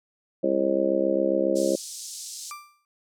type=harmonic tone; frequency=67.4 Hz; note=C#2; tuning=48 cents flat; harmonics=3 / 4 / 5 / 6 / 7 / 8 / 9; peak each=-31 / -32 / -26 / -30 / -34 / -24 / -30 dBFS; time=0.43-1.76 s; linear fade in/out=10 ms
type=band-pass noise; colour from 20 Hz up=white; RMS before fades=-38 dBFS; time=1.55-2.52 s; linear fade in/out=20 ms; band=4600 to 8500 Hz; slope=24 dB/octave
type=tone with exponential decay; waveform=35% pulse; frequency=1180 Hz; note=D6; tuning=8 cents sharp; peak=-31 dBFS; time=2.51-2.85 s; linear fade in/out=1 ms; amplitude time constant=72 ms
effects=none